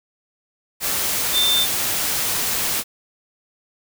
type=tone in noise; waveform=sine; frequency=3573 Hz; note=A7; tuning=26 cents sharp; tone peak=-16 dBFS; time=1.32-1.67 s; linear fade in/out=50 ms; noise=white; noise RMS=-22 dBFS; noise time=0.8-2.84 s; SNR=+3 dB; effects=none